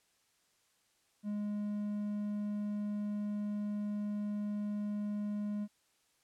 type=tone; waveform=triangle; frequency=207.4 Hz; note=G#3; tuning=2 cents flat; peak=-32 dBFS; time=1.23-5.68 s; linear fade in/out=50 ms; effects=white hiss -73 dBFS RMS until 6.23 s + low-pass 10000 Hz 12 dB/octave